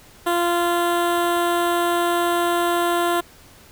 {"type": "tone with notch filter", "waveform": "15% pulse", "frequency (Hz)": 346, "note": "F4", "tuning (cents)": -16, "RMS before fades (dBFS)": -20, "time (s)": [0.26, 3.21], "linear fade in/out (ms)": 10, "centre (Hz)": 5400, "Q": 1.2, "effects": ["pink hiss -48 dBFS RMS until 3.71 s"]}